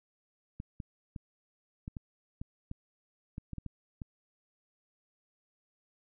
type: clicks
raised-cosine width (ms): 5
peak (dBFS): -27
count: 12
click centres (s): 0.601 / 0.802 / 1.162 / 1.879 / 1.968 / 2.415 / 2.714 / 3.381 / 3.533 / 3.583 / 3.663 / 4.018
effects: none